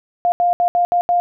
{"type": "tone bursts at uneven times", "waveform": "sine", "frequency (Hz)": 703, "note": "F5", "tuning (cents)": 11, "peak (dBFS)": -12, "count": 6, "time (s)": [[0.25, 0.32], [0.4, 0.53], [0.6, 0.68], [0.75, 0.85], [0.92, 1.01], [1.09, 1.2]], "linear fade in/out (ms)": 0, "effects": []}